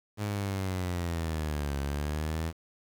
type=linear two-way sweep; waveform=sawtooth; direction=down then up; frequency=105.6 to 69.2 to 82.8 Hz; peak=-26 dBFS; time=0.17-2.53 s; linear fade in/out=50 ms; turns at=1.79 s; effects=9-bit